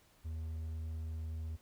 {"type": "tone", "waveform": "triangle", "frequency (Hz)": 79.9, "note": "D#2", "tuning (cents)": 47, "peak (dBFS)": -36, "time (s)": [0.24, 1.57], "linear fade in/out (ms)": 20, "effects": ["pink hiss -67 dBFS RMS until 1.61 s"]}